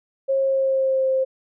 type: tone with pitch glide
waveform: sine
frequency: 540 to 526.8 Hz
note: C#5 to C5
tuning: -45 to +12 cents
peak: -17 dBFS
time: 0.28-1.25 s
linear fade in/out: 20 ms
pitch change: -43 cents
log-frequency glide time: 0.38-1.09 s
effects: none